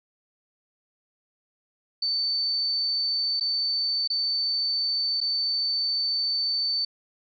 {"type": "tone with dropouts", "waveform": "sine", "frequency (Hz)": 4537, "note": "C#8", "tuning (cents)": 39, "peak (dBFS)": -23, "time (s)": [2.02, 6.85], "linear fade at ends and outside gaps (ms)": 5, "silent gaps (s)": [[3.399, 3.408], [4.076, 4.1], [5.205, 5.212]], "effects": []}